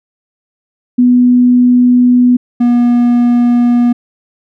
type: tone pair in turn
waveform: sine / triangle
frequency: 246.9 / 241 Hz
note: B3 / B3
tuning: 0 / -42 cents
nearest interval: unison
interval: 42 cents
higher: first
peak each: -4 dBFS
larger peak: neither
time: 0.98-2.37 / 2.6-3.93 s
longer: first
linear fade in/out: 10 ms
effects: none